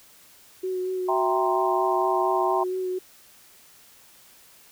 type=tone with vibrato; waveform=sine; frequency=370 Hz; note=F#4; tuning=in tune; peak=-25 dBFS; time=0.63-2.99 s; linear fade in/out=10 ms; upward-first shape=sine; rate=4.3 Hz; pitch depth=18 cents each way
type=chord; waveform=sine; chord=C dominant seventh; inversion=first; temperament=equal; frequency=659.3 / 784 / 932.3 / 1046.5 Hz; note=E5 / G5 / Bb5 / C6; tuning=0 / 0 / 0 / 0 cents; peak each=-27 dBFS; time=1.08-2.64 s; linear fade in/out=10 ms
effects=white hiss -53 dBFS RMS until 4.71 s